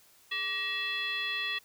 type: tone with frequency modulation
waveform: sine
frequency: 2637 Hz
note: E7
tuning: in tune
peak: -30 dBFS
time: 0.31-1.59 s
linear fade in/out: 10 ms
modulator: 739 Hz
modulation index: 1.5
effects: white hiss -61 dBFS RMS until 1.64 s